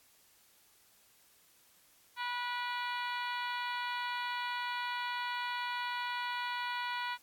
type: harmonic tone with a mistuned harmonic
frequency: 488 Hz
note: B4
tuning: 21 cents flat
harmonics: 2 / 3 / 4 / 5 / 6 / 7 / 8 / 9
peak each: -37 / -41 / -43 / -45 / -47 / -48 / -49 / -50 dBFS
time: 2.16-7.18 s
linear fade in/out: 50 ms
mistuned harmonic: 5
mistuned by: -29 cents
effects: white hiss -65 dBFS RMS until 7.22 s + AAC 64 kbps